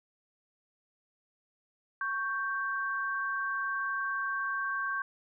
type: tone pair together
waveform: sine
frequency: 1108.7 / 1568 Hz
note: C#6 / G6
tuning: 0 / 0 cents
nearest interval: tritone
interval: 600 cents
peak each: -34 / -32 dBFS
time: 2.01-5.02 s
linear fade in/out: 2 ms
effects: none